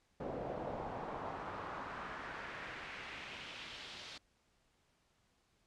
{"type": "noise with band-pass filter sweep", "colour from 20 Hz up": "brown", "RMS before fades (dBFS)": -45, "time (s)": [0.2, 4.18], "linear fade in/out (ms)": 5, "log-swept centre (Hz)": [530, 4100], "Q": 1.7, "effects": ["pink hiss -75 dBFS RMS until 5.66 s", "low-pass 8000 Hz 12 dB/octave"]}